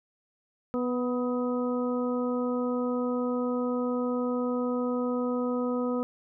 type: harmonic tone with a mistuned harmonic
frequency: 246.9 Hz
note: B3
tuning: in tune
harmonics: 1 / 2 / 3 / 4 / 5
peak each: -28 / -30 / -43 / -41 / -38 dBFS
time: 0.74-6.03 s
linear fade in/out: 0 ms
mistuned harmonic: 5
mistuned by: +34 cents
effects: none